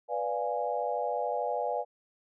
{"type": "chord", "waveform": "sine", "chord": "B diminished seventh", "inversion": "none", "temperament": "equal", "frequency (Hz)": [493.9, 587.3, 698.5, 830.6], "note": ["B4", "D5", "F5", "Ab5"], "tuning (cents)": [0, 0, 0, 0], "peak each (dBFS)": -34, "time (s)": [0.08, 1.85], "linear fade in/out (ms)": 50, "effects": []}